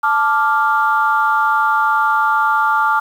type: chord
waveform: sine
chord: D minor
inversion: second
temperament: equal with one note detuned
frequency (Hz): 877 / 1174.7 / 1396.9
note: A5 / D6 / F6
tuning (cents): -6 / 0 / 0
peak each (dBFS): -16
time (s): 0.03-3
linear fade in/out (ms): 10
effects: tanh soft clip ceiling -3 dBFS + 7-bit